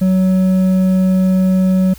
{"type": "tone with hard clipping", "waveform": "sine", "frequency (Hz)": 186.8, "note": "F#3", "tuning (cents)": 17, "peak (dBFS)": -11, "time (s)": [0.01, 1.94], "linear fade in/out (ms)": 10, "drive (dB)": 5, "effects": ["added 60 Hz sine -36 dBFS peak until 1.98 s", "white hiss -42 dBFS RMS until 1.98 s"]}